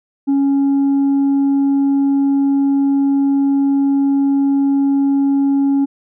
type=tone with tanh clipping; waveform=sine; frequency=277.2 Hz; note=C#4; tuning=in tune; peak=-12 dBFS; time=0.27-5.86 s; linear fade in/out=20 ms; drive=2 dB; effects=none